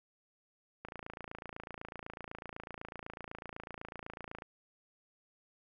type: click train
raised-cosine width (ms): 0.5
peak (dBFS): -28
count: 101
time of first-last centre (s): 0.85-4.421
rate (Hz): 28
effects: none